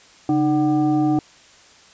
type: tone with frequency modulation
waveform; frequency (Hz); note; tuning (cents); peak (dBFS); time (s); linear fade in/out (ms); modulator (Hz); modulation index
sine; 305.5; D#4; -32; -15; 0.29-1.19; 2; 444; 0.71
effects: white hiss -49 dBFS RMS until 1.93 s + resampled to 16000 Hz